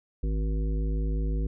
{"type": "harmonic tone", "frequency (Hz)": 52.7, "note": "G#1", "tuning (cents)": 26, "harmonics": [1, 3, 5, 7, 9], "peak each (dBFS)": [-25, -35, -39, -42, -44], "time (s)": [0.23, 1.47], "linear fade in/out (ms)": 5, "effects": []}